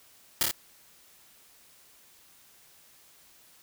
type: noise with echo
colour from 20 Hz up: white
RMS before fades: -24 dBFS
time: 0.41-0.43 s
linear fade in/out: 0 ms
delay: 27 ms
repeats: 3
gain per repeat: -2 dB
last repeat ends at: 0.511 s
effects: white hiss -58 dBFS RMS until 3.62 s